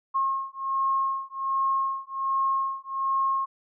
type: beating tone pair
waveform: sine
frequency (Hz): 1078 / 1079.3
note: C#6 / C#6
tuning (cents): -49 / -47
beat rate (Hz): 1.3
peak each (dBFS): -27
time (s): 0.14-3.46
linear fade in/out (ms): 20
effects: none